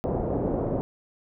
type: low-pass noise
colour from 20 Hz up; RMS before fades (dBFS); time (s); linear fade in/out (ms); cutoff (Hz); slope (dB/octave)
white; -27; 0.04-0.81; 0; 610; 24
effects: none